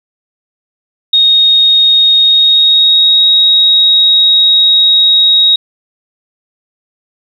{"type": "tone with pitch glide", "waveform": "sine", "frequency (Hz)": [3729, 3785], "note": ["A#7", "A#7"], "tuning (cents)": [0, 26], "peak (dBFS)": -4, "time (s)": [1.13, 5.56], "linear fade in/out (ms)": 5, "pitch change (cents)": 26, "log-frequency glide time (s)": [2.21, 3.25], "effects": ["7-bit"]}